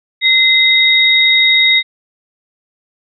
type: tone pair together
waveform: sine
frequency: 2064 / 3753 Hz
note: C7 / A#7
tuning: -24 / +11 cents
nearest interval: minor seventh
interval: 1035 cents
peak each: -10 dBFS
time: 0.21-1.83 s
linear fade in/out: 50 ms
effects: none